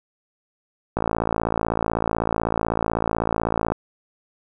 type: click train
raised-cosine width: 1 ms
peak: -7 dBFS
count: 155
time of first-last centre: 0.97-3.72 s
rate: 56 Hz
effects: none